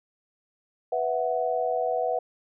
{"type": "chord", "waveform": "sine", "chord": "B suspended fourth", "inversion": "none", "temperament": "equal", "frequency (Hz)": [493.9, 659.3, 740], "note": ["B4", "E5", "F#5"], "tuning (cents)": [0, 0, 0], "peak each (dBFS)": -28, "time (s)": [0.92, 2.19], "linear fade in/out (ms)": 5, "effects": []}